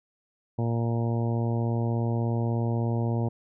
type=harmonic tone; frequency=116.54 Hz; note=A#2; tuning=in tune; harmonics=1 / 2 / 3 / 4 / 5 / 6 / 7 / 8; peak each=-25 / -31 / -35 / -37 / -39 / -41 / -42 / -43 dBFS; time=0.58-3.29 s; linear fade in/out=10 ms; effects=none